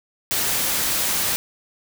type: noise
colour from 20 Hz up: white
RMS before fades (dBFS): -22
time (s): 0.31-1.36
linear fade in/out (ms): 0
effects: none